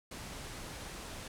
pink low-pass noise, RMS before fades -45 dBFS, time 0.11-1.28 s, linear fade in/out 5 ms, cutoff 11000 Hz, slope 24 dB/octave, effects none

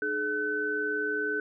sine tone cluster, 303 / 424.4 / 1513 Hz, D#4 / G#4 / F#6, -46 / +38 / +38 cents, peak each -37 / -32 / -29 dBFS, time 0.02-1.4 s, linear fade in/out 2 ms, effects none

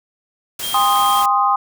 white noise, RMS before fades -27 dBFS, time 0.59-1.26 s, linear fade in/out 5 ms
square tone, 3204 Hz, G7, 37 cents sharp, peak -24 dBFS, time 0.62-1.23 s, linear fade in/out 20 ms
sine chord, C minor, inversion second, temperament equal with one note detuned, 803.2 / 1046.5 / 1244.5 Hz, G5 / C6 / Eb6, +42 / 0 / 0 cents, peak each -17 dBFS, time 0.74-1.56 s, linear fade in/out 5 ms
effects none

